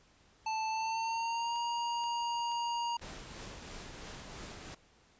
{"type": "tone with pitch glide", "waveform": "square", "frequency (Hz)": [880, 943.2], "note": ["A5", "A#5"], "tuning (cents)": [0, 20], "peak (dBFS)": -33, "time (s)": [0.46, 2.97], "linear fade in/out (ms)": 5, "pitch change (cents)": 120, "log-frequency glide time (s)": [0.69, 1.58]}
{"type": "click train", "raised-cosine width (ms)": 0.2, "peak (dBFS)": -38, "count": 6, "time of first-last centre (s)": [1.56, 3.952], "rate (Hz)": 2.09}
{"type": "noise with tremolo", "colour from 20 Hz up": "pink", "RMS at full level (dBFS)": -45, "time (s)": [3.01, 4.75], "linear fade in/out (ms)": 10, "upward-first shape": "triangle", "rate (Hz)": 3, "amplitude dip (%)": 35}
{"effects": ["pink hiss -65 dBFS RMS until 5.19 s", "resampled to 16000 Hz"]}